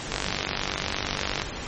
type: click train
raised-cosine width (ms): 0.2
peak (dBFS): -8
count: 64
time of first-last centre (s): 0.12-1.419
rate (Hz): 48.5
effects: pink hiss -34 dBFS RMS until 1.67 s + MP3 32 kbps